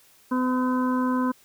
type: harmonic tone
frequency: 253.9 Hz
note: B3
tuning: 48 cents sharp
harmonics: 1 / 2 / 4 / 5 / 6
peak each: -22 / -33 / -28 / -38 / -37 dBFS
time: 0.31-1.32 s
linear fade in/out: 10 ms
effects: white hiss -57 dBFS RMS until 1.44 s